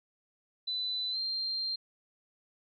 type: tone with pitch glide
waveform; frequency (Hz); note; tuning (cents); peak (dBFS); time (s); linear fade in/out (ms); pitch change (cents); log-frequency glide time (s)
sine; 3999 to 4176; B7 to C8; +21 to -4; -31; 0.67-1.76; 10; +75; 1.11-1.18
effects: none